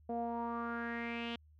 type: tone with low-pass filter sweep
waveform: sawtooth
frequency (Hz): 234.1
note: A#3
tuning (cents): +8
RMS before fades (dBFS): -39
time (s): 0.09-1.36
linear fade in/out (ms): 5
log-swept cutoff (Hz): 620 to 3200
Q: 5.2
effects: added 76 Hz sine -60 dBFS peak until 1.59 s